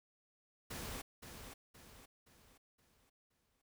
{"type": "noise with echo", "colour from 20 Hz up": "pink", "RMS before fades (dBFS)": -45, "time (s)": [0.7, 1.02], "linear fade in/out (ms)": 10, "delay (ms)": 520, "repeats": 5, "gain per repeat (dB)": -7, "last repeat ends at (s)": 3.62, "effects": []}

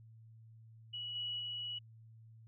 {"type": "tone with level steps", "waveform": "sine", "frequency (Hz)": 2929, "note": "F#7", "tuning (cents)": -18, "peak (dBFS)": [-40, -37, -39], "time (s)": [0.93, 1.79], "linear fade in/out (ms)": 10, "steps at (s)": [1.15, 1.39], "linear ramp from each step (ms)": 10, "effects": ["added 112 Hz sine -55 dBFS peak until 2.47 s"]}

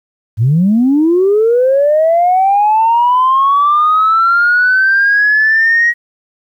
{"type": "linear sweep", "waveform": "sine", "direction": "up", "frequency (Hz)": [100.5, 1903], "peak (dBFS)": -6, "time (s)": [0.37, 5.94], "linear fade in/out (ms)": 50, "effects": ["tanh soft clip ceiling -3 dBFS", "8-bit"]}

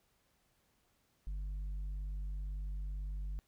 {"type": "tone with tanh clipping", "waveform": "sine", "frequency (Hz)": 49, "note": "G1", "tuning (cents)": 0, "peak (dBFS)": -38, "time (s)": [1.27, 3.39], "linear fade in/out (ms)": 0, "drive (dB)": 4, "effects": ["pink hiss -75 dBFS RMS until 3.47 s"]}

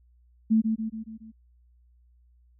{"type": "tone with echo", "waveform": "sine", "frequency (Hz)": 221, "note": "A3", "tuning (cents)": 8, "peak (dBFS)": -17, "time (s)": [0.5, 0.62], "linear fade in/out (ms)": 20, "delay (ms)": 140, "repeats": 5, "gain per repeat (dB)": -5, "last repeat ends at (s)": 1.32, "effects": ["added 60 Hz sine -57 dBFS peak until 2.59 s"]}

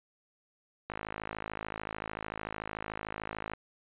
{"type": "click train", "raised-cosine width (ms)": 0.5, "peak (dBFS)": -21, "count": 142, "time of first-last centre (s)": [0.9, 3.536], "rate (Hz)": 53.5, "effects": ["resampled to 8000 Hz"]}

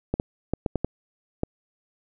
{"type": "clicks", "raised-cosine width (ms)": 2, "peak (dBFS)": -10, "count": 7, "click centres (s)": [0.14, 0.199, 0.536, 0.662, 0.757, 0.846, 1.434], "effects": []}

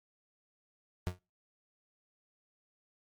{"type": "tone with exponential decay", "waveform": "35% pulse", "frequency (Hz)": 90, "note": "F#2", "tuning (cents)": -47, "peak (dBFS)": -26, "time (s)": [1.07, 1.19], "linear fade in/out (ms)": 0, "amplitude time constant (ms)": 26, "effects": ["noise-tail reverb RT60 0.3 s tail -26 dB re dry", "MP3 96 kbps"]}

